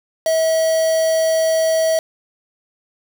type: tone with quantisation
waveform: triangle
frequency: 645 Hz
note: E5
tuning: 38 cents flat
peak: -12 dBFS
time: 0.26-1.99 s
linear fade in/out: 2 ms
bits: 4
effects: none